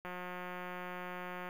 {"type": "click train", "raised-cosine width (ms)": 0.5, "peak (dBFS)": -28, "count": 260, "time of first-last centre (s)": [0.05, 1.489], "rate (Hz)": 180, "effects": ["9-bit"]}